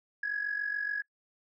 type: tone with amplitude modulation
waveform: sine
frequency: 1674 Hz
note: G#6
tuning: 13 cents sharp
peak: -26 dBFS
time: 0.23-1.02 s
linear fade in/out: 5 ms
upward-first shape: sine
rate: 47 Hz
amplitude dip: 75%
effects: noise-tail reverb RT60 0.1 s tail -25 dB re dry + tanh soft clip ceiling -24 dBFS